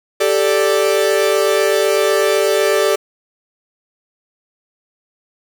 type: chord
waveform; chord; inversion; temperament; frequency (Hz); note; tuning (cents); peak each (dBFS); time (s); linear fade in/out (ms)
45% pulse; G suspended second; none; equal; 392 / 440 / 587.3; G4 / A4 / D5; 0 / 0 / 0; -17; 0.2-2.96; 10
effects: none